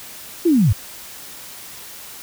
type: linear sweep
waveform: sine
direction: down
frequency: 363.7 to 80.2 Hz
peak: -11 dBFS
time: 0.45-0.73 s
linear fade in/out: 10 ms
effects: white hiss -37 dBFS RMS until 2.22 s